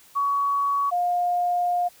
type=tone pair in turn; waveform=sine; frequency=1125 / 708.7 Hz; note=C#6 / F5; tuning=+25 / +25 cents; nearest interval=minor sixth; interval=800 cents; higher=first; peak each=-20 dBFS; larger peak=neither; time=0.15-0.91 / 0.91-1.89 s; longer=second; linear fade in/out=20 ms; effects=white hiss -53 dBFS RMS until 2 s